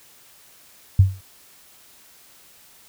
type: tone with exponential decay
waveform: sine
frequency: 95.5 Hz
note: G2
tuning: 45 cents flat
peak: -6 dBFS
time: 0.99-1.21 s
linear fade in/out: 5 ms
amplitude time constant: 47 ms
effects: white hiss -51 dBFS RMS until 2.88 s